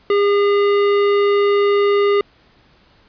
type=tone with hard clipping; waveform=sine; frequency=405.7 Hz; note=G#4; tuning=41 cents flat; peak=-14 dBFS; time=0.1-2.21 s; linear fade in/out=2 ms; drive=14 dB; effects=pink hiss -53 dBFS RMS until 3.08 s + resampled to 11025 Hz